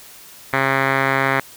5% pulse tone with low-pass filter, 135.2 Hz, C#3, 43 cents flat, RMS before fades -18 dBFS, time 0.53-1.4 s, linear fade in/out 2 ms, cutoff 2200 Hz, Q 3.3, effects white hiss -42 dBFS RMS until 1.56 s

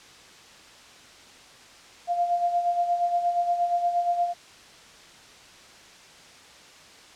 sine tone with tremolo, 698.5 Hz, F5, in tune, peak -19 dBFS, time 2.07-4.34 s, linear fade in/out 50 ms, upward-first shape sine, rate 8.5 Hz, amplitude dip 60%, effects white hiss -49 dBFS RMS until 7.15 s + low-pass 6000 Hz 12 dB/octave

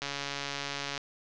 click train, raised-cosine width 0.2 ms, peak -17 dBFS, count 136, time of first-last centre 0.02-0.977 s, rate 141 Hz, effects resampled to 16000 Hz + 8-bit

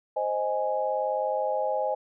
sine chord, Ab major, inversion first, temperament equal, 523.3 / 622.3 / 830.6 Hz, C5 / Eb5 / Ab5, 0 / 0 / 0 cents, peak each -29 dBFS, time 0.16-1.95 s, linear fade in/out 10 ms, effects none

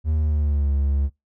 triangle tone with pitch glide, 77.78 to 70.1 Hz, D#2 to C#2, 0 to +20 cents, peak -16 dBFS, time 0.04-1.1 s, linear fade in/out 50 ms, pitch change -180 cents, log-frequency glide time 0.14-0.72 s, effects noise-tail reverb RT60 0.2 s tail -24 dB re dry

